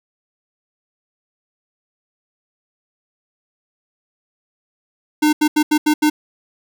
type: tone bursts at uneven times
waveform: square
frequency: 302.8 Hz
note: D#4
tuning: 47 cents flat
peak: -12 dBFS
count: 6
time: 5.22-5.33 / 5.41-5.48 / 5.56-5.63 / 5.71-5.78 / 5.86-5.94 / 6.02-6.1 s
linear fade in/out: 10 ms
effects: none